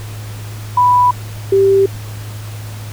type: tone pair in turn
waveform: sine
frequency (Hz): 987.8 / 391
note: B5 / G4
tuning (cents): 0 / -4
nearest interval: octave + major third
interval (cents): 1604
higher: first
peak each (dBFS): -7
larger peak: neither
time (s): 0.77-1.11 / 1.52-1.86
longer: neither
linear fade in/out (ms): 5
effects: added 106 Hz sine -25 dBFS peak until 2.92 s + pink hiss -35 dBFS RMS until 2.92 s